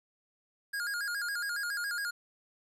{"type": "tone with vibrato", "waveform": "square", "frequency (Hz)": 1527, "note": "G6", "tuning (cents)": -46, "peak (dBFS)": -33, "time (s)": [0.73, 2.11], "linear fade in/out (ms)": 10, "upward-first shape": "square", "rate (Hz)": 7.2, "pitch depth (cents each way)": 120, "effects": ["resampled to 32000 Hz", "11-bit"]}